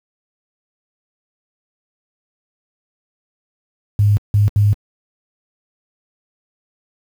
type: tone bursts at uneven times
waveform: sine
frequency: 103.1 Hz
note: G#2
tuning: 12 cents flat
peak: -9 dBFS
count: 3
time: 3.99-4.17 / 4.34-4.48 / 4.56-4.73 s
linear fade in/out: 0 ms
effects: high-pass 60 Hz 12 dB/octave + 7-bit